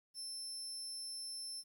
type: tone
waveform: 30% pulse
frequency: 5320 Hz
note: E8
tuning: 15 cents sharp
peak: -39 dBFS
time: 0.14-1.64 s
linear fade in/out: 50 ms
effects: 12-bit